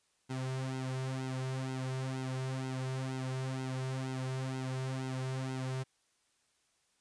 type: tone with flanger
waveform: sawtooth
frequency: 130.81 Hz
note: C3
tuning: in tune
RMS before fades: -37 dBFS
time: 0.29-5.84 s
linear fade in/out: 20 ms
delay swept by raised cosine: 1.7 to 3.7 ms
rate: 2.1 Hz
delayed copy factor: -0.8
effects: white hiss -74 dBFS RMS until 7 s + resampled to 22050 Hz